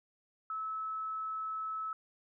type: tone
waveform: sine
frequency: 1300 Hz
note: E6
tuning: 24 cents flat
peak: -35 dBFS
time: 0.5-1.93 s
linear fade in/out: 2 ms
effects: none